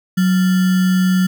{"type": "tone with sample-and-hold", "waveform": "sine", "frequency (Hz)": 185, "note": "F#3", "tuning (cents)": 0, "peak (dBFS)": -11, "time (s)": [0.17, 1.27], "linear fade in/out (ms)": 10, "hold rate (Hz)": 1575, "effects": []}